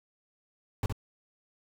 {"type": "noise with echo", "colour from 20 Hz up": "brown", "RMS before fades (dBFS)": -27, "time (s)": [0.83, 0.86], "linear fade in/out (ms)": 2, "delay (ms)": 65, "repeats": 1, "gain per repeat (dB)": -5, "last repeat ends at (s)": 0.925, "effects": []}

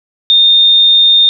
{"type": "tone", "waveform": "sine", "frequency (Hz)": 3647, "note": "A#7", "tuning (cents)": -39, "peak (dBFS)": -4, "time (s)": [0.3, 1.29], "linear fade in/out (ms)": 0, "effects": []}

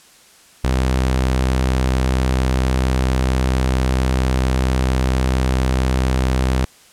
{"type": "tone", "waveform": "sawtooth", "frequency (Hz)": 64.4, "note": "C2", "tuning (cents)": -27, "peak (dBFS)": -11, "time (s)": [0.64, 6.65], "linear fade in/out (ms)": 0, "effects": ["white hiss -48 dBFS RMS until 6.92 s", "low-pass 10000 Hz 12 dB/octave"]}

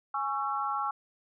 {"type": "chord", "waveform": "sine", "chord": "C# minor", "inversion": "second", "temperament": "equal with one note detuned", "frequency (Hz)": [830.6, 1108.7, 1343.1], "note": ["G#5", "C#6", "E6"], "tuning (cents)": [0, 0, 32], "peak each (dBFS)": -33, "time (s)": [0.14, 0.91], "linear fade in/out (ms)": 5, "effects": []}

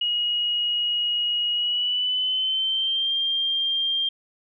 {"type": "tone with pitch glide", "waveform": "sine", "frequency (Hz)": [2893, 3191], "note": ["F#7", "G7"], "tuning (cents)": [-40, 30], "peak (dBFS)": -21, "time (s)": [0.01, 4.09], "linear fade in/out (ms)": 5, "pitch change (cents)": 170, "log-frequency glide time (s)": [1.53, 3.13], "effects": []}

